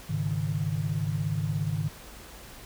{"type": "chord", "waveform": "sine", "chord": "Ab suspended fourth", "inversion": "none", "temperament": "equal", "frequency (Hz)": [103.83, 138.59, 155.56], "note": ["Ab2", "Db3", "Eb3"], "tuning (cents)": [0, 0, 0], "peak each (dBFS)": [-31, -32, -29], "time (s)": [0.09, 1.89], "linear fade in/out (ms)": 10, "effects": ["added 50 Hz sine -50 dBFS peak until 2.65 s", "pink hiss -47 dBFS RMS until 2.65 s"]}